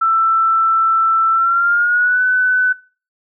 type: tone with pitch glide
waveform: sine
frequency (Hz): 1331 to 1502.7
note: E6 to F#6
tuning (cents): +16 to +26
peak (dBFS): -11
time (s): 0.01-2.73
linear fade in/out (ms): 10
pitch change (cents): +210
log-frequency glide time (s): 1.32-2.23
effects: noise-tail reverb RT60 0.4 s tail -23 dB re dry